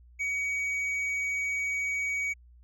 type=tone with hard clipping; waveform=triangle; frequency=2257 Hz; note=C#7; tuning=31 cents sharp; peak=-29 dBFS; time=0.19-2.34 s; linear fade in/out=20 ms; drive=7 dB; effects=added 60 Hz sine -52 dBFS peak until 2.63 s